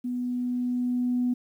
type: tone with level ramp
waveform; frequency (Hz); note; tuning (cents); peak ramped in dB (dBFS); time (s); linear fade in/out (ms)
sine; 246.9; B3; 0; -27 to -21; 0.04-1.34; 10
effects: tanh soft clip ceiling -17 dBFS + 10-bit